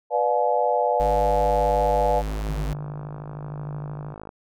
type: chord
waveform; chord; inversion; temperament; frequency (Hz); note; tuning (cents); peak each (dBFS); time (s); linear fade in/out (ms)
sine; B diminished seventh; none; just; 493.9 / 592.7 / 711.2 / 853.4; B4 / D5 / F5 / Ab5; 0 / +16 / +31 / +47; -24; 0.1-2.23; 50
type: tone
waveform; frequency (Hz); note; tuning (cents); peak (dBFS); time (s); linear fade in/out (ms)
square; 52.1; G#1; +6; -26; 1-2.73; 0
type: click train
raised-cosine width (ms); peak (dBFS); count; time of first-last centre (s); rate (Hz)
1; -24; 108; 2.28-4.291; 53.2
type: tone with tremolo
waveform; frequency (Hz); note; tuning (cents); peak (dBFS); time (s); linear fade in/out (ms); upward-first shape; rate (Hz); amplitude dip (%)
sine; 146.83; D3; 0; -29; 2.49-4.14; 5; triangle; 1; 50
effects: none